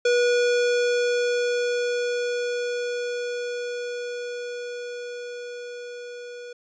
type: tone with level ramp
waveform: square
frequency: 485.2 Hz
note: B4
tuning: 31 cents flat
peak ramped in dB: -18 to -37 dBFS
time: 0.05-6.53 s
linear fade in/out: 5 ms
effects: resampled to 16000 Hz